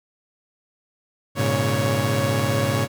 sawtooth tone cluster, 102.6 / 118.2 / 138.3 / 556 Hz, G#2 / A#2 / C#3 / C#5, -21 / +24 / -4 / +5 cents, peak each -21 dBFS, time 1.35-2.88 s, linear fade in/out 50 ms, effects none

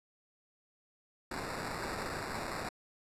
violet noise with sample-and-hold, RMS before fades -39 dBFS, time 1.31-2.69 s, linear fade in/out 5 ms, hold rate 3150 Hz, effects low-pass 11000 Hz 12 dB/octave

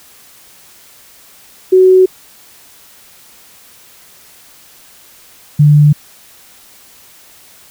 sine tone pair in turn, 372.9 / 147.99 Hz, F#4 / D3, +14 / +14 cents, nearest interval octave + major third, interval 1600 cents, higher first, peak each -3 dBFS, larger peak neither, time 1.72-2.06 / 5.59-5.93 s, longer neither, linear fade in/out 10 ms, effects white hiss -42 dBFS RMS until 7.7 s

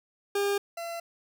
40% pulse tone pair in turn, 402.8 / 677.4 Hz, G4 / E5, +47 / +47 cents, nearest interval major sixth, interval 900 cents, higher second, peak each -24 / -33 dBFS, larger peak first, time 0.35-0.58 / 0.77-1 s, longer neither, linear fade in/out 5 ms, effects none

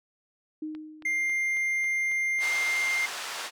sine tone with exponential decay, 309.4 Hz, D#4, 10 cents flat, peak -30 dBFS, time 0.62-1.54 s, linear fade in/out 5 ms, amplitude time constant 200 ms
click train, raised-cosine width 0.3 ms, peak -32 dBFS, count 7, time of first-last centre 0.75-2.389 s, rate 3.66 Hz
triangle tone, 2100 Hz, C7, 6 cents sharp, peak -23 dBFS, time 1.05-3.06 s, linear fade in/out 5 ms
pink band-pass noise, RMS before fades -36 dBFS, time 2.39-3.51 s, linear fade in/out 50 ms, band 930 to 7400 Hz, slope 12 dB/octave
effects none

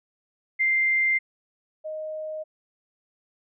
sine tone pair in turn, 2093 / 622.3 Hz, C7 / D#5, 0 / 0 cents, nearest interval octave + major sixth, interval 2100 cents, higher first, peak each -19 / -30 dBFS, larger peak first, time 0.59-1.19 / 1.84-2.44 s, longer neither, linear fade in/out 20 ms, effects none

